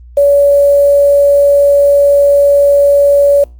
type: tone with quantisation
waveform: sine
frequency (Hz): 568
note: C#5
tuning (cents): +42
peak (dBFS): -4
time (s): 0.17-3.44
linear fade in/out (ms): 5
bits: 5
effects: added 60 Hz sine -32 dBFS peak until 3.59 s + Opus 32 kbps